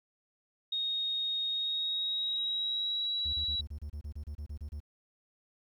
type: tone with pitch glide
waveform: sine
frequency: 3729 to 3905 Hz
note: A#7 to B7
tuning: 0 to -20 cents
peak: -30 dBFS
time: 0.72-3.61 s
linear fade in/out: 5 ms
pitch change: +80 cents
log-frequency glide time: 1.49-3.16 s
type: tone bursts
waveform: triangle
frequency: 73.7 Hz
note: D2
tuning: 7 cents sharp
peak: -35 dBFS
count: 14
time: 3.25-4.803 s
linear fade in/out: 10 ms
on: 84 ms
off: 29 ms
effects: 11-bit